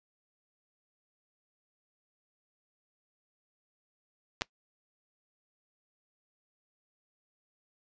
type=clicks; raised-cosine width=0.2 ms; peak=-22 / -10 dBFS; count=2; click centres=4.411 / 4.419 s; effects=noise-tail reverb RT60 0.1 s tail -23 dB re dry + resampled to 16000 Hz